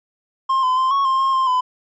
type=tone with pitch steps; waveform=triangle; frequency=1062 / 1020 / 1043 / 1106 / 1058 / 1070 / 1053 / 1009 Hz; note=C6 / C6 / C6 / C#6 / C6 / C6 / C6 / B5; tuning=+25 / -44 / -6 / -4 / +19 / +38 / +11 / +37 cents; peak=-13 dBFS; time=0.49-1.61 s; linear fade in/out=10 ms; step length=140 ms; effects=resampled to 16000 Hz